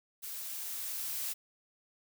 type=noise with level ramp; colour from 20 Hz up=blue; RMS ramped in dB=-42 to -36 dBFS; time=0.22-1.34 s; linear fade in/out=20 ms; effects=none